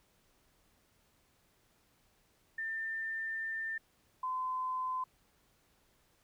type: tone pair in turn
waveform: sine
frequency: 1794 / 1024.4 Hz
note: A6 / C6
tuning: +33 / -37 cents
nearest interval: minor seventh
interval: 970 cents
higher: first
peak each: -35 / -33 dBFS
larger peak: second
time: 2.58-3.78 / 4.23-5.04 s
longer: first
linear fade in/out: 5 ms
effects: pink hiss -71 dBFS RMS until 6.23 s